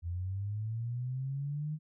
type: linear sweep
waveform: sine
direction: up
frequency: 83.4 to 155.56 Hz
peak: -33 dBFS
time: 0.02-1.79 s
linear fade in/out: 50 ms
effects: none